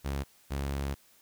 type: tone pair in turn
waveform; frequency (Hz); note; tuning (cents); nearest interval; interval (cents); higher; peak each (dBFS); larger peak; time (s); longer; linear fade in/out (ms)
sawtooth; 69.4 / 69.4; C#2 / C#2; +3 / +3; unison; 0; neither; -27; neither; 0.04-0.24 / 0.5-0.95; second; 20
effects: white hiss -62 dBFS RMS until 1.21 s